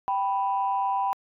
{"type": "tone pair together", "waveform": "sine", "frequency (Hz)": [784, 987.8], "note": ["G5", "B5"], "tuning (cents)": [0, 0], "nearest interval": "major third", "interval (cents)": 400, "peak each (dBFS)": -25, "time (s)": [0.08, 1.13], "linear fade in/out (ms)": 0, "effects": ["tanh soft clip ceiling -16 dBFS"]}